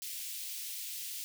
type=high-pass noise; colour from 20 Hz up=white; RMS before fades=-41 dBFS; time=0.02-1.24 s; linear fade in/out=0 ms; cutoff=2500 Hz; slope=24 dB/octave; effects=none